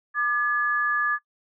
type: tone pair together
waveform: sine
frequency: 1196.2 / 1703 Hz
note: D6 / G#6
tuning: +31 / +43 cents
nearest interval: tritone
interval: 612 cents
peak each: -25 / -22 dBFS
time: 0.14-1.19 s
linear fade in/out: 50 ms
effects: noise-tail reverb RT60 0.1 s tail -25 dB re dry